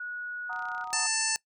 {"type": "tone with pitch glide", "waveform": "sine", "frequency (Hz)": [1460, 1444.9], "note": ["F#6", "F#6"], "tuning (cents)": [-24, -42], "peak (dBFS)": -34, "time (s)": [0, 0.84], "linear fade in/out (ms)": 5, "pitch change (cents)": -18, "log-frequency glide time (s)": [0.47, 0.65]}
{"type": "chord", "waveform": "sine", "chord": "D# minor", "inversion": "first", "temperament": "equal", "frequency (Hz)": [740, 932.3, 1244.5], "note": ["F#5", "A#5", "D#6"], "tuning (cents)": [0, 0, 0], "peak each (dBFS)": -39, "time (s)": [0.49, 1.07], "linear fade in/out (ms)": 10}
{"type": "click train", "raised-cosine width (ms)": 0.2, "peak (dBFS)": -34, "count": 17, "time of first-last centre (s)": [0.53, 1.03], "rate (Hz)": 32}
{"type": "harmonic tone", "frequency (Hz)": 886, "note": "A5", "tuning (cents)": 12, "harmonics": [1, 2, 3, 5, 6, 7, 8, 9, 10], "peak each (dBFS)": [-38, -34, -36, -34, -35, -33, -38, -34, -35], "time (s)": [0.93, 1.36], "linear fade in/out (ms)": 0}
{"effects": ["noise-tail reverb RT60 0.1 s tail -21 dB re dry"]}